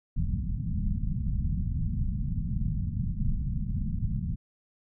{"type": "low-pass noise", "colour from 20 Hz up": "pink", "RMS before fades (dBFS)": -29, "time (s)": [0.16, 4.36], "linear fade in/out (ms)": 10, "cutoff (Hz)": 210, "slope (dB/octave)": 48, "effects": []}